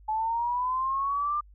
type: linear sweep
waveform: sine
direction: up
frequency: 857 to 1200 Hz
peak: -25 dBFS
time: 0.08-1.41 s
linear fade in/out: 10 ms
effects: added 50 Hz sine -50 dBFS peak until 1.54 s